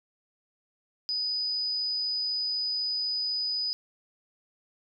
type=tone; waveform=sine; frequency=4978 Hz; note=D#8; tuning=in tune; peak=-27 dBFS; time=1.09-3.73 s; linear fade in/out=0 ms; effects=none